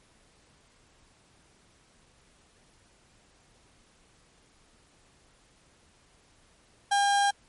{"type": "tone", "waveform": "35% pulse", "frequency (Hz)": 805, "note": "G5", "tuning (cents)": 46, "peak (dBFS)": -20, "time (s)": [6.91, 7.31], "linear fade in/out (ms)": 10, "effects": ["pink hiss -62 dBFS RMS until 7.48 s", "MP3 48 kbps"]}